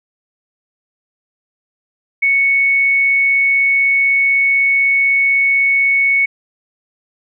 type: tone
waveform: sine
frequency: 2216 Hz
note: C#7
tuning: 1 cent flat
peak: -10 dBFS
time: 2.22-6.26 s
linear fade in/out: 10 ms
effects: none